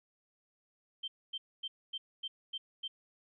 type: tone bursts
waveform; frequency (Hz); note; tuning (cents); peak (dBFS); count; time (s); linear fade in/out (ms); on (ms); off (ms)
sine; 3136; G7; 0; -36; 7; 1.03-2.88; 10; 50; 250
effects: none